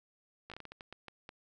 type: slowing click train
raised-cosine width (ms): 0.3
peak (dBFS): -30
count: 11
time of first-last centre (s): 0.5-1.291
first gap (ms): 16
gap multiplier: 1.33
effects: none